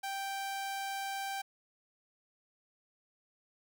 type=tone; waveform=sawtooth; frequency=784 Hz; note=G5; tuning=in tune; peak=-32 dBFS; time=0.03-1.42 s; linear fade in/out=10 ms; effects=none